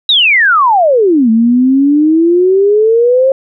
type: exponential two-way sweep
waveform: sine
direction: down then up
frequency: 3928 to 220 to 541 Hz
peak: -5 dBFS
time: 0.09-3.32 s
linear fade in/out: 2 ms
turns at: 1.3 s
effects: none